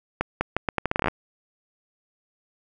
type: accelerating click train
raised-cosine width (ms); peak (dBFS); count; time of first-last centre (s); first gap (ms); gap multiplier
0.5; -7; 14; 0.21-1.083; 200; 0.78
effects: none